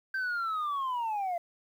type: linear sweep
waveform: sine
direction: down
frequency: 1570 to 674 Hz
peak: -27 dBFS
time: 0.14-1.38 s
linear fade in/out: 5 ms
effects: tanh soft clip ceiling -28 dBFS + 10-bit